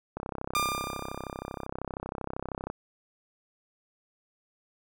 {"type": "click train", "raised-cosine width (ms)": 1, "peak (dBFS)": -20, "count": 84, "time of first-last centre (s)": [0.17, 2.7], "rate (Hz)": 32.8}
{"type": "tone with exponential decay", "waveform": "sawtooth", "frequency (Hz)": 1200, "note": "D6", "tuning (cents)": 37, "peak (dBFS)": -20, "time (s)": [0.55, 1.66], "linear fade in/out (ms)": 1, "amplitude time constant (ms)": 240}
{"effects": []}